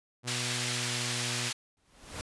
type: tone with pitch glide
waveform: sawtooth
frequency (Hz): 122.6 to 121.47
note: B2 to B2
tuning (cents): -12 to -28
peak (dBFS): -32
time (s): 0.23-1.52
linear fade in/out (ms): 50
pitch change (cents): -16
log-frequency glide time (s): 0.7-0.98
type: band-pass noise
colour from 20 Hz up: pink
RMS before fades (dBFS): -34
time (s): 0.27-1.53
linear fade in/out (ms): 10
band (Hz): 2000 to 8600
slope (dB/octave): 12
type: noise with exponential growth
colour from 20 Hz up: pink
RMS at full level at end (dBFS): -36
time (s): 1.77-2.21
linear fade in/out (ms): 0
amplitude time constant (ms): 94
effects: resampled to 24000 Hz